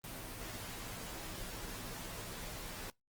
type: noise with comb filter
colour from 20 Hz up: pink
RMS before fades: -45 dBFS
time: 0.04-2.9 s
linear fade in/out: 0 ms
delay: 14 ms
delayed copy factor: -0.9
effects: noise-tail reverb RT60 0.2 s tail -26 dB re dry + Opus 24 kbps